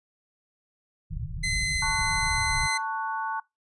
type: low-pass noise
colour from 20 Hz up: pink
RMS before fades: -33 dBFS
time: 1.1-2.68 s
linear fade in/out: 20 ms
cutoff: 170 Hz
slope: 96 dB/octave
type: tone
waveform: sawtooth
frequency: 2050 Hz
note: C7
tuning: 36 cents flat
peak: -22 dBFS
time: 1.43-2.78 s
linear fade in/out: 10 ms
type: chord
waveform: sine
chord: F# minor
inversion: first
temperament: just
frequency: 888 / 1110 / 1480 Hz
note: A5 / C#6 / F#6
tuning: +16 / +2 / 0 cents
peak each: -30 / -33 / -34 dBFS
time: 1.82-3.4 s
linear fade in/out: 5 ms
effects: noise-tail reverb RT60 0.2 s tail -23 dB re dry + resampled to 24000 Hz